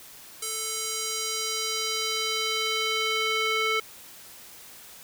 square tone with band-pass filter sweep, 440 Hz, A4, in tune, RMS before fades -28 dBFS, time 0.42-3.8 s, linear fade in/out 5 ms, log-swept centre 8800 to 2200 Hz, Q 1.3, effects white hiss -47 dBFS RMS until 5.03 s

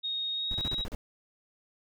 sine tone with pitch glide, 3729 to 3823 Hz, A#7 to A#7, 0 to +43 cents, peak -30 dBFS, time 0.03-0.85 s, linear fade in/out 20 ms, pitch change +43 cents, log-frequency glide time 0.33-0.67 s
brown noise bursts, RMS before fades -35 dBFS, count 7, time 0.51-0.95 s, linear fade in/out 0 ms, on 32 ms, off 36 ms
effects none

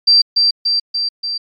sine tone with echo, 4699 Hz, D8, in tune, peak -6 dBFS, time 0.07-0.22 s, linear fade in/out 10 ms, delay 290 ms, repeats 4, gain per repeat -3 dB, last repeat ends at 1.38 s, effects MP3 96 kbps

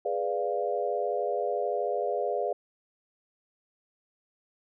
sine chord, G# diminished seventh, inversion none, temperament equal, 415.3 / 493.9 / 587.3 / 698.5 Hz, G#4 / B4 / D5 / F5, 0 / 0 / 0 / 0 cents, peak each -32 dBFS, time 0.05-2.53 s, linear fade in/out 5 ms, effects none

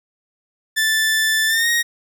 sawtooth tone with pitch glide, 1760 to 1875.5 Hz, A6 to A#6, 0 to +10 cents, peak -12 dBFS, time 0.76-1.83 s, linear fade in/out 20 ms, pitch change +110 cents, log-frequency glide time 1.47-1.69 s, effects 9-bit

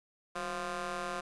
15% pulse ring-modulated tone, 171.5 Hz, F3, 31 cents flat, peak -26 dBFS, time 0.35-1.21 s, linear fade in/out 10 ms, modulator 878 Hz, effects resampled to 24000 Hz

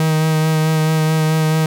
45% pulse tone with vibrato, 157.4 Hz, D#3, 20 cents sharp, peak -13 dBFS, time 0-1.66 s, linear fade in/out 2 ms, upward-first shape sine, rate 4.6 Hz, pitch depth 16 cents each way, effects none

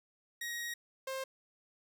sawtooth tone pair in turn, 1889 / 530.1 Hz, A#6 / C5, +22 / +23 cents, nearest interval octave + minor seventh, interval 2199 cents, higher first, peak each -34 / -33 dBFS, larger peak second, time 0.41-0.74 / 1.07-1.24 s, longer first, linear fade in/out 5 ms, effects 12-bit

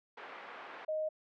white band-pass noise, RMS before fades -48 dBFS, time 0.17-0.85 s, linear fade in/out 5 ms, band 450 to 1700 Hz, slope 12 dB/octave
sine tone, 622.3 Hz, D#5, in tune, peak -32 dBFS, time 0.88-1.09 s, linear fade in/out 10 ms
effects low-pass 3000 Hz 12 dB/octave

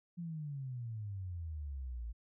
sine exponential sweep, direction down, 176.1 to 54.7 Hz, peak -39 dBFS, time 0.17-2.13 s, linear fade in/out 20 ms, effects none

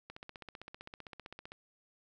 click train, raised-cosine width 0.3 ms, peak -30 dBFS, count 23, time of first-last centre 0.1-1.519 s, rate 15.5 Hz, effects none

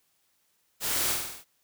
white noise with echo, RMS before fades -30 dBFS, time 0.8-1.16 s, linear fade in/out 50 ms, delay 48 ms, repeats 6, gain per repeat -3 dB, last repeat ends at 1.448 s, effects white hiss -71 dBFS RMS until 1.63 s

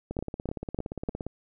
two click trains, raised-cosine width 2 ms, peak -16 / -20 dBFS, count 4 / 21, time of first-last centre 0.19-1.088 / 0.11-1.266 s, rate 3.34 / 17.3 Hz, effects none

